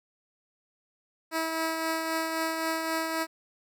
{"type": "tone with tremolo", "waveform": "10% pulse", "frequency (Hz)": 323.5, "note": "E4", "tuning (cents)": -32, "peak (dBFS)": -18, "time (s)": [1.31, 3.27], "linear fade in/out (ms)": 50, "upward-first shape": "triangle", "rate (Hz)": 3.8, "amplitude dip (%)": 40, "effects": []}